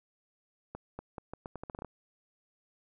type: accelerating click train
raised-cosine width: 1 ms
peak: -26 dBFS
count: 12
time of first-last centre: 0.75-1.847 s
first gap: 240 ms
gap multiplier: 0.8
effects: none